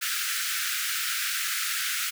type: high-pass noise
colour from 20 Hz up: pink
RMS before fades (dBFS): -29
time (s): 0.01-2.11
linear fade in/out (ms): 20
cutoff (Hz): 1300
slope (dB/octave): 96
effects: none